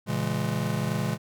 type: chord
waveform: square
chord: A# half-diminished seventh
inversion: none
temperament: just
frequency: 116.54 / 139.85 / 167.82 / 209.8 Hz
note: A#2 / C#3 / E3 / G#3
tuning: 0 / +16 / +31 / +18 cents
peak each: -32 dBFS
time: 0.06-1.18 s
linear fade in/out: 50 ms
effects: none